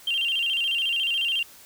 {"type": "tone with vibrato", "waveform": "sine", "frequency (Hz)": 2960, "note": "F#7", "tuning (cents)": 0, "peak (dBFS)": -21, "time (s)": [0.07, 1.43], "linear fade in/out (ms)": 5, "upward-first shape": "square", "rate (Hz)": 14, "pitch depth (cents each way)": 110, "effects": ["tanh soft clip ceiling -18 dBFS", "white hiss -49 dBFS RMS until 1.65 s"]}